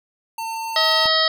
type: tone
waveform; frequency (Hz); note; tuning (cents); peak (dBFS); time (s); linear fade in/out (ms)
square; 901; A5; +41; -26; 0.38-1.07; 5
type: harmonic tone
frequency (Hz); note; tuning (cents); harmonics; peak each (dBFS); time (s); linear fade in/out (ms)
638; D#5; +43; 1 / 2 / 3 / 5 / 6 / 7 / 8; -23 / -23 / -23 / -23 / -23 / -23 / -23; 0.76-1.28; 2
type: click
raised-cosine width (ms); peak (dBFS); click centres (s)
3; -23; 1.057
effects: none